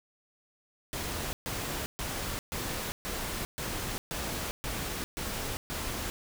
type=noise bursts; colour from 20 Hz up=pink; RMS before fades=-35 dBFS; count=10; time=0.93-6.1 s; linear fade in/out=0 ms; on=400 ms; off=130 ms; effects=none